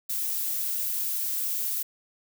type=noise; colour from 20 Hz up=violet; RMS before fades=-29 dBFS; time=0.09-1.83 s; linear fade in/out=10 ms; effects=none